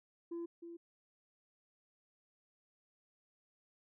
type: tone with echo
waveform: sine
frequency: 339.3 Hz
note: F4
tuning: 50 cents flat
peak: -37 dBFS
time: 0.31-0.46 s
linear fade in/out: 10 ms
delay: 310 ms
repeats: 1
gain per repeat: -9 dB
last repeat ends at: 0.77 s
effects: tanh soft clip ceiling -38 dBFS